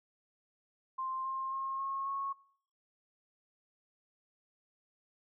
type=tone with pitch steps; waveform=sine; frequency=1049 / 1061.2 / 1073.5 / 1086 / 1098.6 Hz; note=C6 / C6 / C6 / C#6 / C#6; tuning=+4 / +24 / +44 / -36 / -16 cents; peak=-34 dBFS; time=0.98-2.33 s; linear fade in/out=10 ms; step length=270 ms; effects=noise-tail reverb RT60 0.6 s tail -23 dB re dry